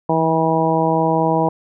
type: harmonic tone with a mistuned harmonic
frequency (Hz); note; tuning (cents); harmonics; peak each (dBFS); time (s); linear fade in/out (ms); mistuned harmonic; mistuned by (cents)
161.4; E3; -36; 1 / 2 / 3 / 4 / 5 / 6; -21 / -21 / -21 / -21 / -21 / -21; 0.09-1.49; 5; 1; +28
effects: none